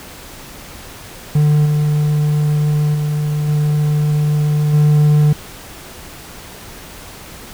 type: tone with level steps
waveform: triangle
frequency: 149.4 Hz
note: D3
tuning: 30 cents sharp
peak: -7 / -10 / -13 / -10 / -6 dBFS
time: 1.35-5.33 s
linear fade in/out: 5 ms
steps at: 1.65 / 2.94 / 3.48 / 4.73 s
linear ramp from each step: 10 ms
effects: pink hiss -35 dBFS RMS until 7.53 s